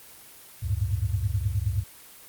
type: tone cluster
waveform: sine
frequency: 69.7 / 94.5 / 103.9 / 113.4 Hz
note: C#2 / F#2 / G#2 / A#2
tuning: +10 / +37 / +1 / -47 cents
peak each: -30 / -27 / -31 / -31 dBFS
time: 0.62-1.84 s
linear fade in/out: 20 ms
effects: white hiss -48 dBFS RMS until 2.28 s + Opus 24 kbps